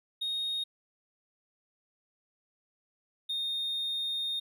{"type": "tone pair in turn", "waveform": "triangle", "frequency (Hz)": [3721, 3680], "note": ["A#7", "A#7"], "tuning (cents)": [-4, -23], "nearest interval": "unison", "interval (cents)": 19, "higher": "first", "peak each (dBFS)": -28, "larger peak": "neither", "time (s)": [[0.21, 0.64], [3.29, 4.4]], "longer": "second", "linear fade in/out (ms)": 10, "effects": ["tanh soft clip ceiling -25 dBFS"]}